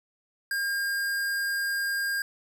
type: tone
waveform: square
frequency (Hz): 1611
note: G6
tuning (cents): +47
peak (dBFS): -27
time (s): 0.51-2.22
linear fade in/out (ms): 2
effects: none